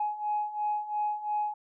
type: beating tone pair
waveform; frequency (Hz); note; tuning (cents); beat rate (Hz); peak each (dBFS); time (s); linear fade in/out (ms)
sine; 838 / 840.9; G#5 / G#5; +15 / +21; 2.9; -33 / -29; 0-1.54; 5
effects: tanh soft clip ceiling -21 dBFS